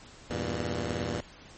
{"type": "chord", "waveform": "10% pulse", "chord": "E diminished", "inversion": "none", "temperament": "just", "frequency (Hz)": [82.41, 98.89, 118.67], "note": ["E2", "G2", "Bb2"], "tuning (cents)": [0, 16, 31], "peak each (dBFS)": [-26, -29, -26], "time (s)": [0.3, 1.21], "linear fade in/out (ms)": 5, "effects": ["pink hiss -51 dBFS RMS until 1.57 s", "MP3 32 kbps"]}